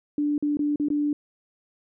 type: tone with dropouts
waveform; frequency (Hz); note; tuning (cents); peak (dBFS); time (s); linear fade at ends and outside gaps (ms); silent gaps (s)
sine; 293.7; D4; 0; -21; 0.18-1.13; 2; 0.38-0.425 / 0.571-0.592 / 0.759-0.798 / 0.885-0.902
effects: none